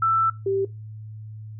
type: tone pair in turn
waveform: sine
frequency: 1329 / 390.2 Hz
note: E6 / G4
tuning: +14 / -8 cents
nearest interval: octave + major sixth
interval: 2122 cents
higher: first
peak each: -17 / -20 dBFS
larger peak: first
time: 0.02-0.3 / 0.46-0.65 s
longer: first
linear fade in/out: 5 ms
effects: noise-tail reverb RT60 0.2 s tail -18 dB re dry + added 108 Hz sine -35 dBFS peak until 1.59 s

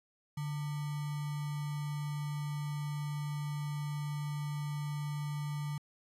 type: tone with sample-and-hold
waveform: sine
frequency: 146.83 Hz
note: D3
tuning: in tune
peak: -34 dBFS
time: 0.37-5.78 s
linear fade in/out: 5 ms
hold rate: 1050 Hz
effects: resampled to 32000 Hz

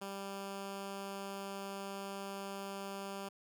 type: tone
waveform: 10% pulse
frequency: 196.9 Hz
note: G3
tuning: 8 cents sharp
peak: -33 dBFS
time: 0.01-3.29 s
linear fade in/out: 10 ms
effects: none

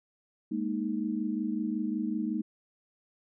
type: chord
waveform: sine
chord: Ab suspended second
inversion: none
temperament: equal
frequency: 207.7 / 233.1 / 311.1 Hz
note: Ab3 / Bb3 / Eb4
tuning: 0 / 0 / 0 cents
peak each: -33 dBFS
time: 0.51-2.42 s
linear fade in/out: 10 ms
effects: none

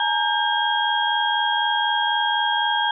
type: tone cluster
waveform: sine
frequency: 847 / 931 / 1600 / 3261 Hz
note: G#5 / A#5 / G6 / G#7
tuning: +34 / -2 / +35 / -32 cents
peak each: -24 dBFS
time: 0-2.91 s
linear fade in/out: 2 ms
effects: none

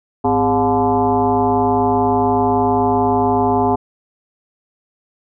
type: tone with frequency modulation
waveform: sine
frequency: 562 Hz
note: C#5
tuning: 24 cents sharp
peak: -12 dBFS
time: 0.24-3.76 s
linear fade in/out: 10 ms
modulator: 153 Hz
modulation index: 2.6
effects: none

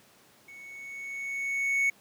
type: tone with level ramp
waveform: triangle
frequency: 2217 Hz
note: C#7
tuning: in tune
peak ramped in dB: -44 to -20 dBFS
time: 0.48-1.9 s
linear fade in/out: 5 ms
effects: pink hiss -59 dBFS RMS until 2 s + high-pass 150 Hz 12 dB/octave

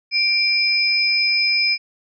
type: tone pair together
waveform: sine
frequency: 2358 / 5063 Hz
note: D7 / D#8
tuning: +6 / +29 cents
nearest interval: octave + minor second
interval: 1323 cents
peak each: -18 dBFS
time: 0.11-1.78 s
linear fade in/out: 50 ms
effects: none

